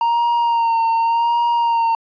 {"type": "tone with vibrato", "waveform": "triangle", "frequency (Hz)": 928, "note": "A#5", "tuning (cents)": -8, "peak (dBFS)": -12, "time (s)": [0.01, 1.95], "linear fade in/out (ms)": 2, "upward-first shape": "sine", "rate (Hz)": 0.87, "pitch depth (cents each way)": 31, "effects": ["resampled to 11025 Hz"]}